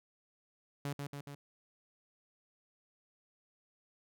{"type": "tone with echo", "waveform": "sawtooth", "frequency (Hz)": 142.5, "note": "C#3", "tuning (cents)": 48, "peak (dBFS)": -32, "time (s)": [0.85, 0.93], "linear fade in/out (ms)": 2, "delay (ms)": 140, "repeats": 3, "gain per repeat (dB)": -3, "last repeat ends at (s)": 1.35, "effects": []}